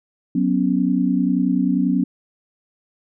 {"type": "chord", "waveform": "sine", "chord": "F# suspended fourth", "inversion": "none", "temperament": "equal", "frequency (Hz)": [185, 246.9, 277.2], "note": ["F#3", "B3", "C#4"], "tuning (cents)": [0, 0, 0], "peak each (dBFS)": -20, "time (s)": [0.35, 2.04], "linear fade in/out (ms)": 5, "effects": []}